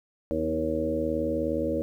harmonic tone with a mistuned harmonic, 79.4 Hz, D#2, 36 cents sharp, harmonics 1 / 2 / 3 / 4 / 5 / 6 / 7, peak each -36 / -41 / -33 / -30 / -41 / -31 / -30 dBFS, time 0.31-1.82 s, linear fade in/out 0 ms, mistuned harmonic 3, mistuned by +18 cents, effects 10-bit

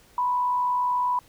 sine tone with frequency modulation, 987.8 Hz, B5, in tune, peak -21 dBFS, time 0.18-1.19 s, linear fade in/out 2 ms, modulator 63.9 Hz, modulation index 0.31, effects pink hiss -56 dBFS RMS until 1.28 s

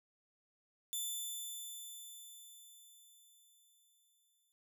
10% pulse tone with exponential decay, 3520 Hz, A7, in tune, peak -29 dBFS, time 0.93-4.52 s, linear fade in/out 0 ms, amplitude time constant 780 ms, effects none

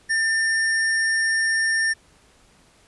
sine tone with sample-and-hold, 1792 Hz, A6, 31 cents sharp, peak -18 dBFS, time 0.09-1.94 s, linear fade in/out 20 ms, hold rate 7350 Hz, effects pink hiss -56 dBFS RMS until 2.87 s + resampled to 24000 Hz

